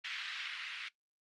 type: band-pass noise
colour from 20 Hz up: white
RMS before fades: -42 dBFS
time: 0.04-0.89 s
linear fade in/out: 10 ms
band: 1500 to 3400 Hz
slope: 24 dB/octave
effects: noise-tail reverb RT60 0.1 s tail -18 dB re dry + Opus 32 kbps